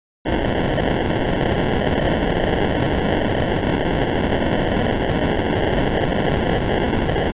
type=noise with sample-and-hold; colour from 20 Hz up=blue; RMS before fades=-19 dBFS; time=0.25-7.32 s; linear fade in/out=20 ms; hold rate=1225 Hz; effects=resampled to 8000 Hz